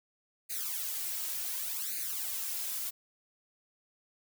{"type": "noise with flanger", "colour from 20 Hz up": "blue", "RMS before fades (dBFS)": -36, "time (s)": [0.49, 2.91], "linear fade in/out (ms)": 20, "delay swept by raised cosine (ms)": [0.45, 3.15], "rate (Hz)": 0.68, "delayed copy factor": 1, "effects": []}